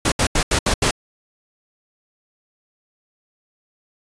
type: noise bursts at uneven times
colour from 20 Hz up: pink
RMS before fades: -17 dBFS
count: 6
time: 0.05-0.12 / 0.19-0.27 / 0.35-0.43 / 0.51-0.59 / 0.66-0.74 / 0.82-0.91 s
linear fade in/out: 5 ms
effects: resampled to 22050 Hz